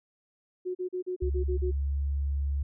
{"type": "tone bursts", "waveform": "sine", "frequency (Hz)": 365.1, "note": "F#4", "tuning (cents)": -23, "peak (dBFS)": -29, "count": 8, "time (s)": [0.65, 1.716], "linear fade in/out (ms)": 20, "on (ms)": 100, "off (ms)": 38}
{"type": "tone with pitch glide", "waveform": "sine", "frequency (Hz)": [69.2, 70.17], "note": ["C#2", "C#2"], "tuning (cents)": [-2, 22], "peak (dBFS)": -26, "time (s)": [1.22, 2.63], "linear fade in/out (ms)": 5, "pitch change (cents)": 24, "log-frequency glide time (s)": [1.66, 1.97]}
{"effects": []}